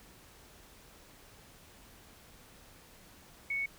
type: tone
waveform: sine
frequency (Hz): 2217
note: C#7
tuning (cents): 0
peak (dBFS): -31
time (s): 3.5-3.66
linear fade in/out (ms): 5
effects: pink hiss -57 dBFS RMS until 3.78 s